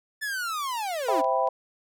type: linear sweep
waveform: 45% pulse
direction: down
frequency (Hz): 1760 to 261.6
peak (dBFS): -28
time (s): 0.21-1.22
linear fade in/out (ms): 20
type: chord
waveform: sine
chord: C major seventh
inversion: none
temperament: equal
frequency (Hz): 523.3 / 659.3 / 784 / 987.8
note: C5 / E5 / G5 / B5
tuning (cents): 0 / 0 / 0 / 0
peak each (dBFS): -27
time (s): 1.08-1.49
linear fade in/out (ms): 5
type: clicks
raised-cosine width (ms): 0.2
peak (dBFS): -30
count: 2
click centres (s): 1.244 / 1.474
effects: none